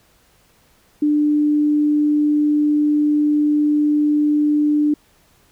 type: tone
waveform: sine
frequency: 297.4 Hz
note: D4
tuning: 22 cents sharp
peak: -13 dBFS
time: 1.02-4.94 s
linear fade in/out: 5 ms
effects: pink hiss -56 dBFS RMS until 5.51 s